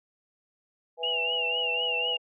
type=harmonic tone; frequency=164.81 Hz; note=E3; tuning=in tune; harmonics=3 / 4 / 5; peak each=-34 / -39 / -38 dBFS; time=0.97-2.18 s; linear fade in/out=50 ms
type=tone with vibrato; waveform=sine; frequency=2809 Hz; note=F7; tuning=9 cents sharp; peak=-26 dBFS; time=1.03-2.17 s; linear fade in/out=5 ms; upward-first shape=triangle; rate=4 Hz; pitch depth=94 cents each way
effects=none